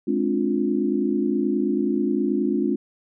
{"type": "chord", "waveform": "sine", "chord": "D half-diminished seventh", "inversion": "second", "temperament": "just", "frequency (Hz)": [211.4, 264.3, 293.7, 352.4], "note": ["Ab3", "C4", "D4", "F4"], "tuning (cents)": [31, 18, 0, 16], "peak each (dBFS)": -25, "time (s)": [0.07, 2.76], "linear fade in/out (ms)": 10, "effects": []}